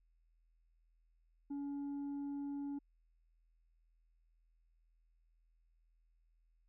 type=tone with tanh clipping; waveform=sine; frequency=283.1 Hz; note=C#4; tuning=37 cents sharp; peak=-40 dBFS; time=1.5-2.79 s; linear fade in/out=10 ms; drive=3 dB; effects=added 41 Hz sine -70 dBFS peak until 6.68 s